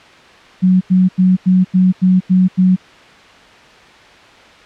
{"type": "tone bursts", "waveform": "sine", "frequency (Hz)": 184.8, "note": "F#3", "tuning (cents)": -2, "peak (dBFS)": -7, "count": 8, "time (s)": [0.62, 2.763], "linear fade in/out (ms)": 20, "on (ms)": 190, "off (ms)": 89, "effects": ["white hiss -41 dBFS RMS until 4.65 s", "low-pass 3000 Hz 12 dB/octave"]}